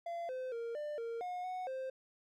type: tone with pitch steps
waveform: triangle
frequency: 683 / 514 / 464.9 / 595 / 462.4 / 721 / 737 / 524 Hz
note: F5 / C5 / A#4 / D5 / A#4 / F#5 / F#5 / C5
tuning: -39 / -31 / -5 / +22 / -14 / -45 / -7 / +2 cents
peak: -36 dBFS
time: 0.06-1.9 s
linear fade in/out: 5 ms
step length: 230 ms
effects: none

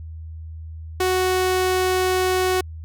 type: tone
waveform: sawtooth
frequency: 370 Hz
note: F#4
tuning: in tune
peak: -14 dBFS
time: 1-2.61 s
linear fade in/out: 5 ms
effects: added 80 Hz sine -32 dBFS peak until 2.84 s

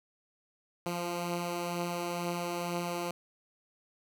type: beating tone pair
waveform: 10% pulse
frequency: 172 / 174.1 Hz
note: F3 / F3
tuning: -26 / -5 cents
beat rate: 2.1 Hz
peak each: -33 / -25 dBFS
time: 0.86-3.11 s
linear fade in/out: 2 ms
effects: none

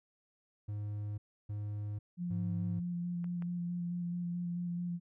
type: tone bursts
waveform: triangle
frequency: 104 Hz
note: G#2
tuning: 3 cents sharp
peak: -34 dBFS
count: 3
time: 0.68-2.8 s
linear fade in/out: 10 ms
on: 500 ms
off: 310 ms
type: tone with vibrato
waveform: sine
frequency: 174.61 Hz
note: F3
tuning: in tune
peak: -34 dBFS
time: 2.17-5 s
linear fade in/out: 50 ms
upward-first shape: square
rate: 4.6 Hz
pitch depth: 13 cents each way
type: clicks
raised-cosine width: 0.5 ms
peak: -39 / -36 dBFS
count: 2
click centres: 3.243 / 3.423 s
effects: none

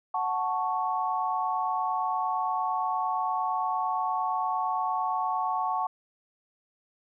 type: chord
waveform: sine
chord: F# minor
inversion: none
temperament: equal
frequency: 740 / 880 / 1108.7 Hz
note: F#5 / A5 / C#6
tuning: 0 / 0 / 0 cents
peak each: -30 dBFS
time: 0.14-5.87 s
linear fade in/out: 5 ms
effects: none

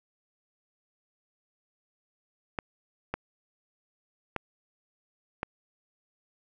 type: clicks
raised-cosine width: 0.5 ms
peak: -15 dBFS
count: 4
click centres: 2.588 / 3.14 / 4.363 / 5.431 s
effects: none

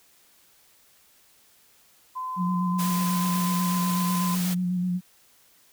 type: tone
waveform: sine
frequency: 1024 Hz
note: C6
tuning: 38 cents flat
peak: -29 dBFS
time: 2.15-4.36 s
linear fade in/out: 20 ms
type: tone with vibrato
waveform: sine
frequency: 180 Hz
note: F#3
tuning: 47 cents flat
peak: -23 dBFS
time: 2.36-5.01 s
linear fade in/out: 50 ms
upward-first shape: square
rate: 8.1 Hz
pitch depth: 22 cents each way
type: noise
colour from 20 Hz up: white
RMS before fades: -33 dBFS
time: 2.78-4.55 s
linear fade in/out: 20 ms
effects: white hiss -59 dBFS RMS until 5.72 s

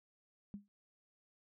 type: tone with exponential decay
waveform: sine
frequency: 202.6 Hz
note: G#3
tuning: 43 cents flat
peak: -39 dBFS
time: 0.54-0.68 s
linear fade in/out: 0 ms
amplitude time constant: 29 ms
effects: none

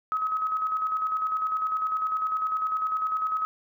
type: tone with tremolo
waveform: sine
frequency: 1275 Hz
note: D#6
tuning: 42 cents sharp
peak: -23 dBFS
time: 0.12-3.45 s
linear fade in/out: 0 ms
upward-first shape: square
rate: 10 Hz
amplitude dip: 40%
effects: none

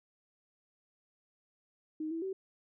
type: tone with pitch steps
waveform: sine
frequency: 311.6 / 328.2 / 382.2 Hz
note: D#4 / E4 / G4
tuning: +3 / -8 / -44 cents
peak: -34 dBFS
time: 2-2.33 s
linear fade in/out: 5 ms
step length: 110 ms
effects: none

